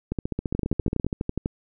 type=two click trains; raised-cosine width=3 ms; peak=-13 / -12 dBFS; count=15 / 12; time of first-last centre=0.12-1.066 / 0.55-1.459 s; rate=14.8 / 12.1 Hz; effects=none